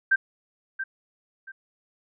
sine tone with echo, 1568 Hz, G6, in tune, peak -16 dBFS, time 0.11-0.16 s, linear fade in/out 10 ms, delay 680 ms, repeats 2, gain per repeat -11 dB, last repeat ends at 1.52 s, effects none

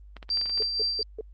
clicks, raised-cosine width 0.3 ms, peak -26 dBFS, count 9, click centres 0.167 / 0.228 / 0.292 / 0.373 / 0.414 / 0.458 / 0.496 / 0.576 / 0.623 s
sine tone with tremolo, 4700 Hz, D8, 1 cent sharp, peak -23 dBFS, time 0.3-1.03 s, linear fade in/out 2 ms, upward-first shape sine, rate 4.2 Hz, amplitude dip 45%
sine tone bursts, 435.4 Hz, A4, 18 cents flat, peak -30 dBFS, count 4, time 0.6-1.21 s, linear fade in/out 2 ms, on 25 ms, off 170 ms
effects added 50 Hz sine -45 dBFS peak until 1.33 s + Opus 24 kbps

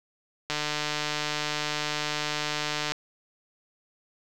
click train, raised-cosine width 0.2 ms, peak -11 dBFS, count 364, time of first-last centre 0.5-2.92 s, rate 150 Hz, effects none

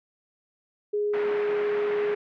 sine tone, 415.3 Hz, G#4, in tune, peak -23 dBFS, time 0.93-2.15 s, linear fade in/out 10 ms
white band-pass noise, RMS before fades -37 dBFS, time 1.13-2.15 s, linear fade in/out 10 ms, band 170 to 2100 Hz, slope 24 dB/octave
effects none

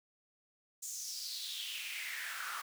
pink noise with high-pass filter sweep, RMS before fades -42 dBFS, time 0.82-2.62 s, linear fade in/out 10 ms, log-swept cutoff 7200 to 1200 Hz, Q 4.7, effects none

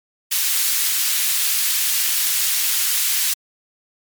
white high-pass noise, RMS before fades -19 dBFS, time 0.31-3.34 s, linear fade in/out 10 ms, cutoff 2000 Hz, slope 12 dB/octave, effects MP3 96 kbps

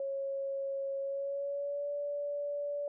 sine tone with pitch glide, 548 to 577.2 Hz, C#5 to D5, -20 to -30 cents, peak -33 dBFS, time 0-2.88 s, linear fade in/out 2 ms, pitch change +90 cents, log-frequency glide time 0.99-1.91 s, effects none

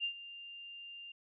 sine tone with ADSR envelope, 2794 Hz, F7, in tune, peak -31 dBFS, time 0-1.12 s, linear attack 40 ms, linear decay 89 ms, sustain -15 dB, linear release 5 ms, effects none

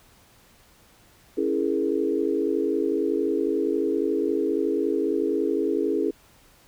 sine chord, A# half-diminished seventh, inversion first, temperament equal with one note detuned, 277.2 / 331.5 / 415.3 / 466.2 Hz, C#4 / E4 / G#4 / A#4, 0 / +10 / 0 / 0 cents, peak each -28 / -26 / -25 / -30 dBFS, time 1.37-6.11 s, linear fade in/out 10 ms, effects pink hiss -56 dBFS RMS until 6.67 s

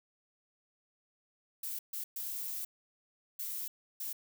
violet noise bursts at uneven times, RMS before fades -39 dBFS, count 5, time 1.63-1.79 / 1.93-2.04 / 2.16-2.65 / 3.39-3.68 / 4-4.13 s, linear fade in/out 5 ms, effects none

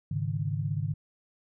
sine chord, Ab suspended fourth, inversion none, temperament equal with one note detuned, 103.83 / 138.59 / 154.94 Hz, Ab2 / Db3 / Eb3, 0 / 0 / -7 cents, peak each -32 dBFS, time 0.11-0.94 s, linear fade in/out 5 ms, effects none

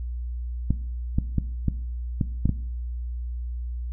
clicks, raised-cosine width 5 ms, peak -9 dBFS, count 7, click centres 0.706 / 1.185 / 1.383 / 1.683 / 2.212 / 2.456 / 2.493 s, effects noise-tail reverb RT60 0.6 s tail -17 dB re dry + added 60 Hz sine -28 dBFS peak until 3.92 s

